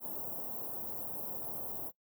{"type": "band-stop noise", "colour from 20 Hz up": "white", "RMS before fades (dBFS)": -40, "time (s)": [0, 1.92], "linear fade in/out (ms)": 50, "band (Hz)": [840, 15000], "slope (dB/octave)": 24, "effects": ["noise-tail reverb RT60 0.1 s tail -21 dB re dry", "high-pass 100 Hz 12 dB/octave"]}